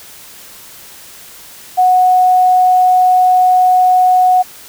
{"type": "tone", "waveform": "sine", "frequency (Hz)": 735, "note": "F#5", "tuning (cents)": -12, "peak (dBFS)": -6, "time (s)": [1.77, 4.43], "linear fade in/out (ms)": 20, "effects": ["white hiss -36 dBFS RMS until 4.68 s"]}